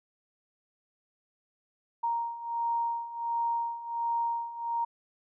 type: beating tone pair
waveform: sine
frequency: 932.3 / 933.7 Hz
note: A#5 / A#5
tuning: 0 / +3 cents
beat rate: 1.4 Hz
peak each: -34 / -30 dBFS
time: 2.03-4.85 s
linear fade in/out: 10 ms
effects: none